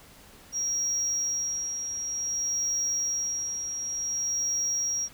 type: tone with tremolo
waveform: sine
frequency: 5650 Hz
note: F8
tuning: 19 cents sharp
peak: -23 dBFS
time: 0.52-5.09 s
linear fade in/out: 50 ms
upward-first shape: sine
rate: 0.55 Hz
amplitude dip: 55%
effects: tanh soft clip ceiling -23 dBFS + pink hiss -52 dBFS RMS until 5.13 s

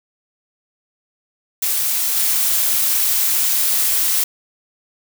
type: noise with level steps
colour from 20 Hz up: blue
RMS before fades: -19 / -17 dBFS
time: 1.62-4.24 s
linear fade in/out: 5 ms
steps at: 2.16 s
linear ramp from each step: 10 ms
effects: none

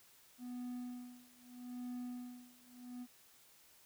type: tone with tremolo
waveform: triangle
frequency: 246.9 Hz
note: B3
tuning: in tune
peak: -39 dBFS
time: 0.38-3.07 s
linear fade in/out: 50 ms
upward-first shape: sine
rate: 0.79 Hz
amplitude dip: 95%
effects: white hiss -65 dBFS RMS until 3.85 s

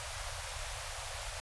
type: band-stop noise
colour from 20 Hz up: pink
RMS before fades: -41 dBFS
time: 0-1.4 s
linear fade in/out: 0 ms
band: 110 to 540 Hz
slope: 48 dB/octave
effects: resampled to 24000 Hz

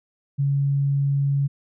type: tone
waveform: sine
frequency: 140 Hz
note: C#3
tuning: 18 cents sharp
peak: -18 dBFS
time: 0.38-1.48 s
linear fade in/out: 20 ms
effects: none

